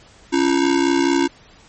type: ring-modulated tone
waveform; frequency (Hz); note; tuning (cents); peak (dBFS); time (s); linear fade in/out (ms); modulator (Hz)
square; 311.1; D#4; 0; -12; 0.32-1.28; 20; 32.3
effects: pink hiss -48 dBFS RMS until 1.68 s + MP3 32 kbps